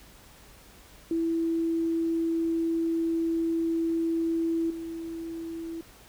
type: tone with level steps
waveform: sine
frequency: 330 Hz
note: E4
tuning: 2 cents sharp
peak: -24 / -33 dBFS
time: 1.11-5.81 s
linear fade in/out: 2 ms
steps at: 4.7 s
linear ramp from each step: 5 ms
effects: added 50 Hz sine -57 dBFS peak until 6.08 s + pink hiss -53 dBFS RMS until 6.08 s